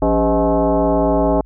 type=tone with frequency modulation; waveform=sine; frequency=174.61 Hz; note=F3; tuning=in tune; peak=-12 dBFS; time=0.02-1.41 s; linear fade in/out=2 ms; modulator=227 Hz; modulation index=3; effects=added 53 Hz sine -39 dBFS peak until 1.45 s